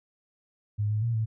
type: tone with pitch steps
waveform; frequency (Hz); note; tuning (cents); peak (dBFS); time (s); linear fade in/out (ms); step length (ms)
sine; 104.5 / 106.8 / 116.6 / 110.7; G#2 / G#2 / A#2 / A2; +11 / +49 / +1 / +11; -24; 0.78-1.26; 20; 120
effects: none